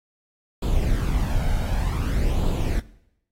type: noise with flanger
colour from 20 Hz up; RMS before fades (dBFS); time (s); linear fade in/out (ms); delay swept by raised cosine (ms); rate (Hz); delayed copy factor
brown; -22; 0.62-2.8; 5; 0.26 to 1.36; 0.54; +0.55
effects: noise-tail reverb RT60 0.8 s tail -19 dB re dry + AAC 48 kbps